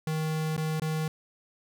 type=tone with dropouts; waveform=square; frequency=157 Hz; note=D#3; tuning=16 cents sharp; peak=-28 dBFS; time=0.07-1.08 s; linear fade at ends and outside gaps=2 ms; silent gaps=0.566-0.577 / 0.798-0.819 s; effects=none